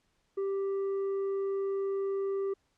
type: tone with tanh clipping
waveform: sine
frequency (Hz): 392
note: G4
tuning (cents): 0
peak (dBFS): -30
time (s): 0.37-2.54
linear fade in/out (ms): 10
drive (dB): 4
effects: pink hiss -74 dBFS RMS until 2.77 s + low-pass 8000 Hz 12 dB/octave